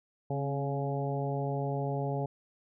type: harmonic tone with a mistuned harmonic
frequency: 140 Hz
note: C#3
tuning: 18 cents sharp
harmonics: 1 / 2 / 3 / 4 / 5 / 6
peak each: -32 / -40 / -37 / -39 / -39 / -41 dBFS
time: 0.3-2.26 s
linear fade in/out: 5 ms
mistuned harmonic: 2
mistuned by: -48 cents
effects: none